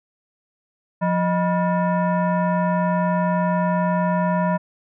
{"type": "tone with frequency modulation", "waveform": "sine", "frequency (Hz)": 176.9, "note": "F3", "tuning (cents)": 23, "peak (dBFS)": -17, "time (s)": [1.01, 4.58], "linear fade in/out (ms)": 20, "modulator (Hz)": 798, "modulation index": 1.1, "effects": []}